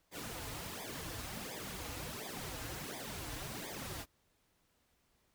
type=noise with flanger; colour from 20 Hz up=pink; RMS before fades=-44 dBFS; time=0.11-4.06 s; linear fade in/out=50 ms; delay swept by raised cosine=0.7 to 5.4 ms; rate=1.4 Hz; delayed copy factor=-1; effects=pink hiss -75 dBFS RMS until 5.34 s